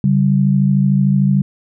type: tone pair together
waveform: sine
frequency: 140.31 / 193.7 Hz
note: C#3 / G3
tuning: +21 / -20 cents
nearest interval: tritone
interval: 559 cents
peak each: -13 dBFS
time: 0.04-1.42 s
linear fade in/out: 2 ms
effects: none